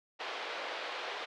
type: band-pass noise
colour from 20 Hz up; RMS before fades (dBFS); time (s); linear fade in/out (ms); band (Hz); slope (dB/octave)
pink; -40; 0.19-1.26; 20; 470 to 4000; 24
effects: none